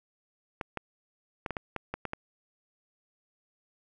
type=clicks; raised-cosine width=0.5 ms; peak=-18 dBFS; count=9; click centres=0.612 / 0.773 / 1.462 / 1.507 / 1.568 / 1.763 / 1.94 / 2.053 / 2.134 s; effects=none